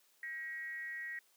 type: tone with frequency modulation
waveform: sine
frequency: 1900 Hz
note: A#6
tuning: 33 cents sharp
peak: -40 dBFS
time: 0.23-1.19 s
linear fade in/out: 2 ms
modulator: 294 Hz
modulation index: 0.45
effects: white hiss -70 dBFS RMS until 1.36 s + high-pass 300 Hz 12 dB/octave